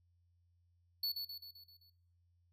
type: tone with echo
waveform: square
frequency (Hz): 4435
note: C#8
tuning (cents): 0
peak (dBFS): -34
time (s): 1.03-1.12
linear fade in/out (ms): 5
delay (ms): 130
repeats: 6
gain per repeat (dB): -5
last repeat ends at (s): 1.9
effects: noise-tail reverb RT60 0.5 s tail -17 dB re dry + added 87 Hz sine -70 dBFS peak until 2.52 s